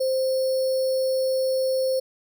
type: tone with sample-and-hold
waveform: sine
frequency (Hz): 523.3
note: C5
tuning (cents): 0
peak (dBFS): -20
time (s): 0-2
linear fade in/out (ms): 10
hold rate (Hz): 4900
effects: none